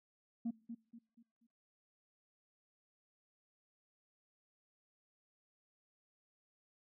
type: tone with echo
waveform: sine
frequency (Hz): 232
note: A#3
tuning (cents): -8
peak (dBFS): -33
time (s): 0.45-0.51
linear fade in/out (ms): 10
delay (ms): 240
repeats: 4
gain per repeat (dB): -9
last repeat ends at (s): 1.47
effects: noise-tail reverb RT60 0.7 s tail -26 dB re dry + tanh soft clip ceiling -33 dBFS